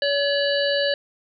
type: harmonic tone with a mistuned harmonic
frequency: 567 Hz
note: C#5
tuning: 39 cents sharp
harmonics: 1 / 3 / 5 / 7 / 8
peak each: -21 / -26 / -28 / -29 / -30 dBFS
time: 0.02-0.94 s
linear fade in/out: 2 ms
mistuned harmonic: 5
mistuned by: +65 cents
effects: none